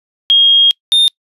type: tone pair in turn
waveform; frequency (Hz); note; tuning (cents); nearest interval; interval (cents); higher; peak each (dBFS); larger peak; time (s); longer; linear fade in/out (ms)
sine / triangle; 3252 / 3639; G#7 / A#7; -37 / -42; major second; 195; second; -5; neither; 0.3-0.71 / 0.92-1.08; first; 0
effects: noise-tail reverb RT60 0.1 s tail -26 dB re dry + resampled to 32000 Hz